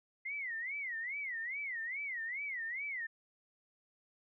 sine tone with vibrato, 2037 Hz, C7, 47 cents flat, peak -37 dBFS, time 0.25-3.07 s, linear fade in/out 10 ms, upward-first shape sine, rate 2.4 Hz, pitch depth 220 cents each way, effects none

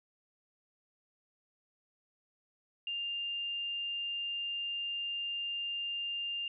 sine tone, 2800 Hz, F7, 4 cents sharp, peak -34 dBFS, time 2.87-6.48 s, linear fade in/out 2 ms, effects none

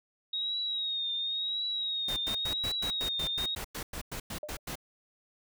sine tone with vibrato, 3764 Hz, A#7, 16 cents sharp, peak -30 dBFS, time 0.33-3.55 s, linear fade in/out 5 ms, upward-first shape triangle, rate 0.94 Hz, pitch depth 74 cents each way
pink noise bursts, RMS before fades -38 dBFS, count 15, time 2.08-4.755 s, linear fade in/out 5 ms, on 85 ms, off 100 ms
sine tone with exponential decay, 601 Hz, D5, 40 cents sharp, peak -33 dBFS, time 4.43-4.59 s, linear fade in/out 2 ms, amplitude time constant 33 ms
effects none

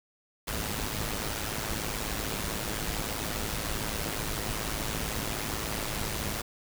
pink noise with amplitude modulation, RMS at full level -30 dBFS, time 0.47-6.42 s, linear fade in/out 10 ms, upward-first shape sine, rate 107 Hz, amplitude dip 65%, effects none

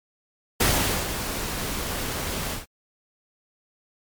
pink noise with ADSR envelope, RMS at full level -19 dBFS, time 0.6-2.66 s, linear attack 9 ms, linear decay 450 ms, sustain -10 dB, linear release 140 ms, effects MP3 96 kbps

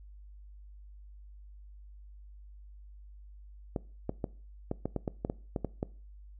clicks, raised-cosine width 2 ms, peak -18 dBFS, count 12, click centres 3.762 / 4.094 / 4.242 / 4.714 / 4.856 / 4.963 / 5.078 / 5.249 / 5.299 / 5.562 / 5.647 / 5.829 s, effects noise-tail reverb RT60 0.4 s tail -21 dB re dry + added 50 Hz sine -48 dBFS peak until 6.39 s

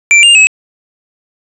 square tone with pitch steps, 2350 / 2805 / 2572 Hz, D7 / F7 / E7, +1 / +7 / -43 cents, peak -3 dBFS, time 0.11-0.47 s, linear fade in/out 0 ms, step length 120 ms, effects resampled to 24000 Hz + 7-bit

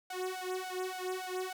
sawtooth tone with flanger, 370 Hz, F#4, in tune, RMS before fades -38 dBFS, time 0.1-1.53 s, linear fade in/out 5 ms, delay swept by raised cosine 1.3 to 2.6 ms, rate 3.5 Hz, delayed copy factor +1, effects none

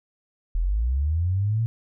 sine linear sweep, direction up, 38.36 to 116.5 Hz, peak -20 dBFS, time 0.55-1.66 s, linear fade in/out 0 ms, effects none

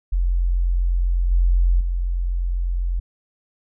sine tone with level steps, 44 Hz, F1, 14 cents sharp, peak -16 / -13 / -19 dBFS, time 0.12-3 s, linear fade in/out 10 ms, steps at 1.31 / 1.8 s, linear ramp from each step 10 ms, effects none

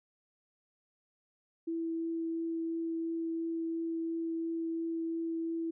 sine tone with vibrato, 329.6 Hz, E4, in tune, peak -32 dBFS, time 1.67-5.71 s, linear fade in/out 10 ms, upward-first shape triangle, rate 2.9 Hz, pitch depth 8 cents each way, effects none

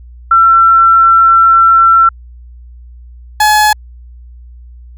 sine / 30% pulse tone pair in turn, 1348 / 849.2 Hz, E6 / G#5, +38 / +38 cents, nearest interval minor sixth, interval 800 cents, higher first, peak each -3 dBFS, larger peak neither, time 0.31-2.09 / 3.4-3.73 s, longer first, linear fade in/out 5 ms, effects added 60 Hz sine -31 dBFS peak until 4.97 s

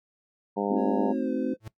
harmonic tone, 101.1 Hz, G#2, 46 cents flat, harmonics 2 / 3 / 4 / 5 / 6 / 7 / 8 / 9, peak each -31 / -34 / -31 / -33 / -37 / -35 / -37 / -34 dBFS, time 0.56-1.13 s, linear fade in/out 20 ms
sine chord, A diminished seventh, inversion none, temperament equal, 220 / 261.6 / 311.1 / 370 Hz, A3 / C4 / Eb4 / Gb4, 0 / 0 / 0 / 0 cents, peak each -32 / -28 / -33 / -33 dBFS, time 0.7-1.54 s, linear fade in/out 5 ms
triangle tone with pitch glide, 554.4 to 511.3 Hz, C#5 to C5, 0 to -40 cents, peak -33 dBFS, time 0.75-1.57 s, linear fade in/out 50 ms, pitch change -140 cents, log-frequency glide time 1.1-1.31 s
45% pulse tone with exponential growth, 110 Hz, A2, in tune, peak -34 dBFS, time 1.6-1.68 s, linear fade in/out 5 ms, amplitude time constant 17 ms
effects noise-tail reverb RT60 0.1 s tail -19 dB re dry

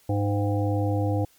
harmonic tone with a mistuned harmonic, 102.3 Hz, G#2, 26 cents flat, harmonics 1 / 3 / 5 / 7 / 8, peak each -23 / -28 / -30 / -35 / -35 dBFS, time 0.09-1.25 s, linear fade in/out 5 ms, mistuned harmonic 8, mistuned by -45 cents, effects white hiss -59 dBFS RMS until 1.38 s + MP3 96 kbps

